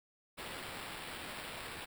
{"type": "noise with sample-and-hold", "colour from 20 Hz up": "violet", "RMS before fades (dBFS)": -45, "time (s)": [0.37, 1.86], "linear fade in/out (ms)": 20, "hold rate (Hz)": 6300, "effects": []}